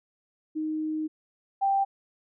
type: tone pair in turn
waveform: sine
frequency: 311.1 / 785.8 Hz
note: D#4 / G5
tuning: 0 / +4 cents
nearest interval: octave + major third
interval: 1604 cents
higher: second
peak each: -27 / -21 dBFS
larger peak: second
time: 0.55-1.08 / 1.61-1.85 s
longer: first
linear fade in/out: 20 ms
effects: none